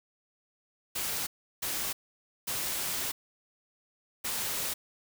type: noise bursts at uneven times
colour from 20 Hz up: white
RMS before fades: -33 dBFS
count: 4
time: 0.95-1.27 / 1.62-1.93 / 2.47-3.12 / 4.24-4.74 s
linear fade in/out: 10 ms
effects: none